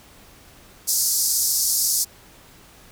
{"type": "band-pass noise", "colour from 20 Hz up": "pink", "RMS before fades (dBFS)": -21, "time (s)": [0.87, 2.05], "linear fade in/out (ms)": 20, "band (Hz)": [4900, 15000], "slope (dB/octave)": 48, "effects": ["pink hiss -49 dBFS RMS until 2.91 s"]}